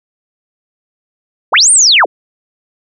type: linear two-way sweep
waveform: sine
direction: up then down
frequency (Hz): 235.6 to 9220 to 235.6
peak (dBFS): -4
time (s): 1.52-2.06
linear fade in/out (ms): 20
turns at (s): 1.71
effects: none